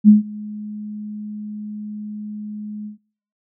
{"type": "tone with ADSR envelope", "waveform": "sine", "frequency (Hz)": 210.5, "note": "G#3", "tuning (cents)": 24, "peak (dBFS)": -3, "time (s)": [0.04, 2.98], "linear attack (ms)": 44, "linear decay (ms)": 140, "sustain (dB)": -24, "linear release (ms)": 120, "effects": ["noise-tail reverb RT60 0.6 s tail -26 dB re dry"]}